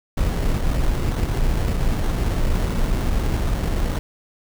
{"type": "noise with sample-and-hold", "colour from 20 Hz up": "brown", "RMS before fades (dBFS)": -20, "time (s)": [0.17, 3.99], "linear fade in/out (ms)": 5, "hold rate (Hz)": 2450, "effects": []}